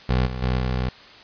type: tone with level steps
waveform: 20% pulse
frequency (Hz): 63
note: B1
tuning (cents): +35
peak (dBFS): -13 / -23 / -15 / -17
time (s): 0.09-0.89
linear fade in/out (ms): 5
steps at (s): 0.26 / 0.42 / 0.58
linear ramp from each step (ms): 10
effects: white hiss -45 dBFS RMS until 1.23 s + resampled to 11025 Hz